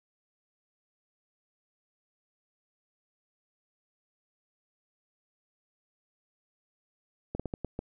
slowing click train, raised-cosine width 2 ms, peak -20 dBFS, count 6, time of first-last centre 7.35-7.791 s, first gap 46 ms, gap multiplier 1.33, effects none

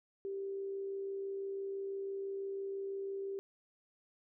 sine tone with amplitude modulation, 392.1 Hz, G4, in tune, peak -36 dBFS, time 0.25-3.39 s, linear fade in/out 0 ms, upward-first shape sine, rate 66 Hz, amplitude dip 25%, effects none

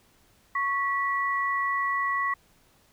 sine tone pair together, 1108.7 / 1949.3 Hz, C#6 / B6, 0 / -23 cents, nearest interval minor seventh, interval 977 cents, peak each -26 / -28 dBFS, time 0.55-2.34 s, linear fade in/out 5 ms, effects pink hiss -62 dBFS RMS until 2.92 s

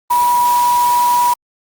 sine tone in noise, 971 Hz, B5, 30 cents flat, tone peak -10 dBFS, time 0.1-1.34 s, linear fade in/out 10 ms, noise white, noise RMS -25 dBFS, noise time 0.1-1.34 s, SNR +12 dB, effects Opus 32 kbps

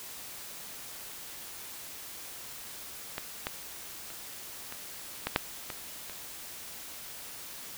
clicks, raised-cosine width 0.3 ms, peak -17 / -15 / -29 / -23 / -13 / -7 / -20 / -26 dBFS, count 8, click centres 3.181 / 3.469 / 4.103 / 4.724 / 5.27 / 5.361 / 5.702 / 6.097 s, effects white hiss -44 dBFS RMS until 7.77 s

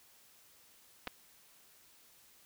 clicks, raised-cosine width 0.3 ms, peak -23 dBFS, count 2, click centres 1.072 / 1.076 s, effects white hiss -63 dBFS RMS until 2.45 s

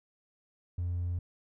triangle tone, 87.9 Hz, F2, 12 cents sharp, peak -27 dBFS, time 0.78-1.19 s, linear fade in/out 5 ms, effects tanh soft clip ceiling -26 dBFS

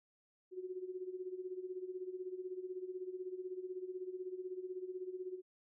sine tone with tremolo, 368.6 Hz, F#4, 7 cents flat, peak -38 dBFS, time 0.51-5.42 s, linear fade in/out 50 ms, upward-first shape sine, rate 16 Hz, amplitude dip 75%, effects none

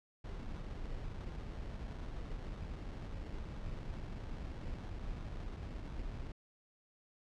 brown noise with sample-and-hold, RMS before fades -43 dBFS, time 0.24-6.32 s, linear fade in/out 5 ms, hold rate 2450 Hz, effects low-pass 5000 Hz 12 dB/octave

